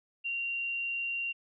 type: tone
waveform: sine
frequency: 2763 Hz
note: F7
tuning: 19 cents flat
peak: -31 dBFS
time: 0.24-1.33 s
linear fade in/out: 20 ms
effects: none